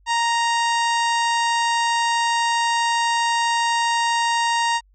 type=harmonic tone; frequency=932.3 Hz; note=A#5; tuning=in tune; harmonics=1 / 2 / 3 / 4 / 5 / 6 / 7 / 8 / 9; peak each=-19 / -25 / -29 / -31 / -33 / -35 / -36 / -37 / -38 dBFS; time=0.06-4.81 s; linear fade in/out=50 ms; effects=added 48 Hz sine -53 dBFS peak until 4.94 s